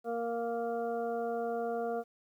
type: harmonic tone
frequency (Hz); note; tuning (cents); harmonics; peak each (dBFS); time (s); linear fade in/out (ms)
233.1; A#3; 0; 1 / 2 / 3 / 5 / 6; -41 / -34 / -36 / -49 / -48; 0.04-2.04; 50
effects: 11-bit